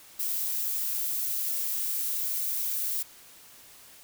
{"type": "noise", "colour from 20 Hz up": "violet", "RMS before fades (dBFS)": -30, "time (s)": [0.19, 3.03], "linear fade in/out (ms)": 10, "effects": ["white hiss -52 dBFS RMS until 4.03 s"]}